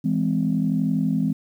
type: chord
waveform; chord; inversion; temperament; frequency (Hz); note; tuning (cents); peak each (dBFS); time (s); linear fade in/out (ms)
sine; E augmented; none; just; 164.81 / 206 / 257.5; E3 / G#3 / B#3; 0 / -14 / -28; -23; 0.04-1.33; 10
effects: tanh soft clip ceiling -10 dBFS + 9-bit

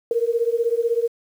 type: beating tone pair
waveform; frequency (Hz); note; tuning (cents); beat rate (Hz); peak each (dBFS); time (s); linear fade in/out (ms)
sine; 458.8 / 474.8; A#4 / A#4; -28 / +32; 16; -21; 0.11-1.08; 2
effects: 8-bit

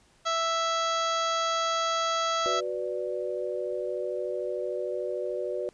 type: harmonic tone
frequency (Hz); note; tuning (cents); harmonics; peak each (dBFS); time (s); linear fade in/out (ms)
660; E5; +2; 1 / 2 / 3 / 4 / 5 / 6 / 7 / 8 / 9 / 10; -31 / -27 / -39 / -44 / -35 / -40 / -40 / -47 / -46 / -41; 0.25-2.61; 20
type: chord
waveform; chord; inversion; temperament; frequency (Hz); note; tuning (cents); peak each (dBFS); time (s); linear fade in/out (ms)
sine; B minor; second; equal; 370 / 493.9 / 587.3; F#4 / B4 / D5; 0 / 0 / 0; -33; 2.46-5.69; 0
effects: pink hiss -62 dBFS RMS until 5.73 s + resampled to 22050 Hz

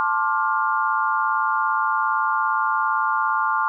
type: chord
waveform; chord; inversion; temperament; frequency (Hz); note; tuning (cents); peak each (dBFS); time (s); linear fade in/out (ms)
sine; D minor seventh; second; just; 881 / 1057.2 / 1174.7 / 1409.6; A5 / C6 / D6 / F6; +2 / +18 / 0 / +16; -24; 0-3.68; 0
effects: none

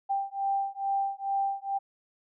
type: beating tone pair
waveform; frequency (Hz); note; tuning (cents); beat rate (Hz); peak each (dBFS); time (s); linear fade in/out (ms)
sine; 787 / 789.3; G5 / G5; +7 / +12; 2.3; -30 / -30; 0.09-1.79; 20
effects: none

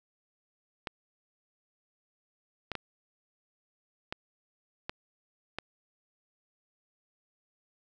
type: clicks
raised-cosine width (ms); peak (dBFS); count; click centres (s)
0.3; -18; 6; 0.872 / 2.717 / 2.753 / 4.125 / 4.895 / 5.586
effects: none

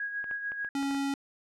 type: tone with tremolo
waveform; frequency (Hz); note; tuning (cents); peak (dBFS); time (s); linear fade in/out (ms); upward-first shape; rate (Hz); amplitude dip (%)
sine; 1649; G#6; -13; -30; 0-0.69; 2; sine; 6.8; 50
type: clicks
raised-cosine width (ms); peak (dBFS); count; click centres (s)
0.5; -30; 7; 0.242 / 0.312 / 0.519 / 0.647 / 0.828 / 0.91 / 0.947
type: tone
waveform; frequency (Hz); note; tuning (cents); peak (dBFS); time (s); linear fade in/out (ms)
square; 277.2; C#4; 0; -29; 0.75-1.14; 2
effects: low-pass 9000 Hz 12 dB/octave

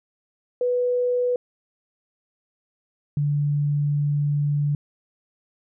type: tone pair in turn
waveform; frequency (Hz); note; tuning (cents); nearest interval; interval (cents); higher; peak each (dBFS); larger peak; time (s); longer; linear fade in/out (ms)
sine; 493.1 / 145.59; B4 / D3; -3 / -15; octave + major sixth; 2112; first; -19; neither; 0.61-1.36 / 3.17-4.75; second; 2
effects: none

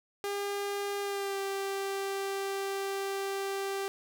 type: tone with pitch glide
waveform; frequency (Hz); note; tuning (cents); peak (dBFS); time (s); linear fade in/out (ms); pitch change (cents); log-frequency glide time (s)
sawtooth; 402.9 to 392.3; G4 to G4; +48 to +1; -28; 0.24-3.88; 0; -47; 1.01-1.39
effects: none

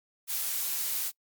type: noise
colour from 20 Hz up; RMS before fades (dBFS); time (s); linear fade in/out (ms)
blue; -31; 0.27-1.12; 50
effects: noise-tail reverb RT60 0.1 s tail -25 dB re dry + Opus 48 kbps

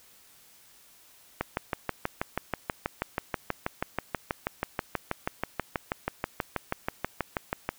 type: click train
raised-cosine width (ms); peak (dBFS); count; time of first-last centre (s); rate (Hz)
0.5; -12; 40; 1.41-7.69; 6.21
effects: white hiss -57 dBFS RMS until 7.78 s

